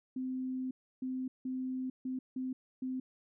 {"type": "tone bursts at uneven times", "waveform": "sine", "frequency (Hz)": 258.1, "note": "C4", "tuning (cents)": -23, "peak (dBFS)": -34, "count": 6, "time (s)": [[0.16, 0.71], [1.02, 1.28], [1.45, 1.9], [2.05, 2.19], [2.36, 2.53], [2.82, 3]], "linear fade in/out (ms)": 5, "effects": []}